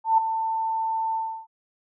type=tone with ADSR envelope; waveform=sine; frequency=893 Hz; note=A5; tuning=25 cents sharp; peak=-13 dBFS; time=0.04-1.47 s; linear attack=140 ms; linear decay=4 ms; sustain=-10 dB; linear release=320 ms; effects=none